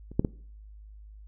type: clicks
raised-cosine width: 3 ms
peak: -30 / -9 / -13 dBFS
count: 3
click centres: 0.116 / 0.195 / 0.248 s
effects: noise-tail reverb RT60 0.5 s tail -21 dB re dry + added 52 Hz sine -45 dBFS peak until 1.27 s